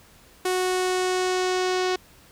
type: tone with low-pass filter sweep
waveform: sawtooth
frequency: 368.1 Hz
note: F#4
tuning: 9 cents flat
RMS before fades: -24 dBFS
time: 0.45-1.96 s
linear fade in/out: 5 ms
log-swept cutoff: 11000 to 5300 Hz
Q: 1.3
effects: pink hiss -53 dBFS RMS until 2.31 s